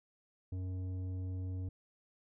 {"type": "tone with tanh clipping", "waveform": "sine", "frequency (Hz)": 92.5, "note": "F#2", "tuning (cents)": 0, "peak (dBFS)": -38, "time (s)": [0.52, 1.69], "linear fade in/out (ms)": 5, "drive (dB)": 10, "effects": []}